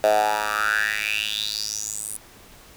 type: tone with high-pass filter sweep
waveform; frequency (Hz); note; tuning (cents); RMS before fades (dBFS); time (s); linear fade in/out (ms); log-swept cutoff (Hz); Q
10% pulse; 106; G#2; +36; -24; 0.04-2.17; 0; 610 to 10000; 6.5
effects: pink hiss -48 dBFS RMS until 2.76 s